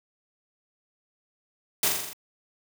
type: noise with echo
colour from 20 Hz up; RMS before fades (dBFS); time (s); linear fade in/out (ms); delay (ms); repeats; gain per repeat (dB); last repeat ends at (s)
white; -23; 1.83-1.88; 2; 42; 6; -3; 2.132
effects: none